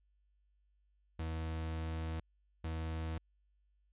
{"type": "tone bursts at uneven times", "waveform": "40% pulse", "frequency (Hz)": 80.6, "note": "E2", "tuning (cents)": -38, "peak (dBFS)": -36, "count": 2, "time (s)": [[1.19, 2.2], [2.64, 3.18]], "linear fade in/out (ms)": 5, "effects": ["added 50 Hz sine -70 dBFS peak until 3.92 s", "resampled to 8000 Hz"]}